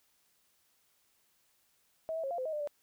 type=tone with pitch steps; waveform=sine; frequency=643 / 652 / 543 / 692 / 514 / 632 / 599 / 584 Hz; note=E5 / E5 / C#5 / F5 / C5 / D#5 / D5 / D5; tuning=-43 / -19 / -36 / -16 / -31 / +27 / +34 / -10 cents; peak=-33 dBFS; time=2.09-2.674 s; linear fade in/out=0 ms; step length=73 ms; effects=white hiss -72 dBFS RMS until 2.82 s